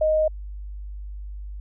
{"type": "tone", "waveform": "sine", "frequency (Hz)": 622.3, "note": "D#5", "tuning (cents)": 0, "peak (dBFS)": -17, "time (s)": [0.01, 0.28], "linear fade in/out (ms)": 5, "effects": ["added 50 Hz sine -32 dBFS peak until 1.6 s"]}